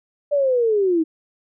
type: linear sweep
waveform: sine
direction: down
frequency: 590 to 310 Hz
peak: -15 dBFS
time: 0.31-1.04 s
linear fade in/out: 20 ms
effects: none